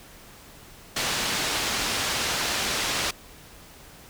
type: low-pass noise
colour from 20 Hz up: white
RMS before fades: -27 dBFS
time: 0.96-3.11 s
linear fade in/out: 5 ms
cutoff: 5300 Hz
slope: 12 dB/octave
effects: pink hiss -48 dBFS RMS until 4.09 s